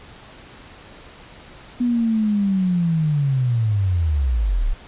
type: linear sweep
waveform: sine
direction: down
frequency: 246.9 to 30.43 Hz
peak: -16 dBFS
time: 1.8-4.74 s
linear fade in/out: 10 ms
effects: pink hiss -43 dBFS RMS until 4.87 s + resampled to 8000 Hz